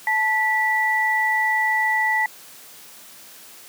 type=tone pair together; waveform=sine; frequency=873.1 / 1960 Hz; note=A5 / B6; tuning=-14 / -14 cents; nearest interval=octave + major second; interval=1400 cents; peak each=-22 / -19 dBFS; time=0.07-2.26 s; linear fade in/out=2 ms; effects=white hiss -44 dBFS RMS until 3.68 s + high-pass 150 Hz 12 dB/octave